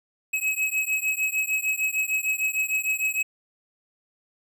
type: beating tone pair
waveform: square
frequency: 2556 / 2562.6 Hz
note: D#7 / E7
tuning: +46 / -50 cents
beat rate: 6.6 Hz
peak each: -27 dBFS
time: 0.33-3.23 s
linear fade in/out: 10 ms
effects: none